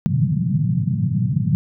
white band-pass noise, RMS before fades -19 dBFS, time 0.06-1.55 s, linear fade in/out 0 ms, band 110 to 180 Hz, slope 48 dB/octave, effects none

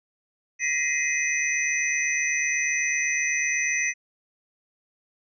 sine tone cluster, 1911 / 2059 / 2510 / 6000 Hz, A#6 / C7 / D#7 / F#8, +43 / -28 / +15 / +23 cents, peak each -28 dBFS, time 0.59-3.94 s, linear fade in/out 50 ms, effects none

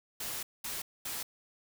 white noise bursts at uneven times, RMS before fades -38 dBFS, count 3, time 0.2-0.43 / 0.64-0.82 / 1.05-1.23 s, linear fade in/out 5 ms, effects none

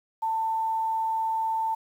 sine tone with quantisation, 892 Hz, A5, 23 cents sharp, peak -24 dBFS, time 0.22-1.75 s, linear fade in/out 10 ms, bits 9, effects none

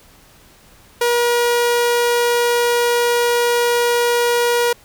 sawtooth tone, 478.6 Hz, A#4, 46 cents sharp, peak -10 dBFS, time 1.01-4.73 s, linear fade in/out 5 ms, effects pink hiss -48 dBFS RMS until 4.84 s

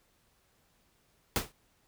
pink noise with exponential decay, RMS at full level -25 dBFS, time 1.36-1.52 s, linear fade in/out 0 ms, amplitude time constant 34 ms, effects pink hiss -70 dBFS RMS until 1.87 s

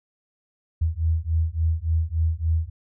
sine beating tone pair, 79.5 / 83 Hz, D#2 / E2, +38 / +12 cents, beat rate 3.5 Hz, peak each -23 / -23 dBFS, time 0.81-2.7 s, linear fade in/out 10 ms, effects none

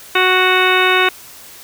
harmonic tone, 370 Hz, F#4, in tune, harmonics 1 / 2 / 3 / 4 / 5 / 6 / 7 / 8 / 10, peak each -17 / -21 / -18 / -17 / -22 / -19 / -19 / -23 / -21 dBFS, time 0.15-1.09 s, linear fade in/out 5 ms, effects white hiss -38 dBFS RMS until 1.63 s

